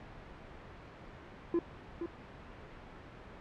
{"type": "tone with echo", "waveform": "triangle", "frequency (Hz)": 340.9, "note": "F4", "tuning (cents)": -42, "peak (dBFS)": -25, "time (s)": [1.54, 1.59], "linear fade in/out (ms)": 2, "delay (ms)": 470, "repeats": 1, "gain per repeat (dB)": -8, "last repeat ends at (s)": 2.06, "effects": ["pink hiss -50 dBFS RMS until 3.4 s", "low-pass 2000 Hz 12 dB/octave"]}